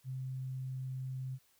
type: tone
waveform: sine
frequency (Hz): 130.5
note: C3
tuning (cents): -4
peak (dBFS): -37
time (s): 0.04-1.39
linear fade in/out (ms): 50
effects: white hiss -70 dBFS RMS until 1.59 s